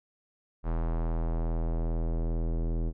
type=tone with low-pass filter sweep; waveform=square; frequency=41.2 Hz; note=E1; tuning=in tune; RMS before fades=-29 dBFS; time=0.63-2.93 s; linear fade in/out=50 ms; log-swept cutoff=1100 to 400 Hz; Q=1.2; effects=none